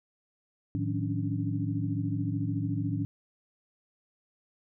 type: tone cluster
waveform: sine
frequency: 109.1 / 154.9 / 179.6 / 276.4 / 290.1 Hz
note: A2 / D#3 / F3 / C#4 / D4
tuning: -14 / -7 / +49 / -5 / -21 cents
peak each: -31 / -35 / -37 / -35 / -36 dBFS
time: 0.75-3.05 s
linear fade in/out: 0 ms
effects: none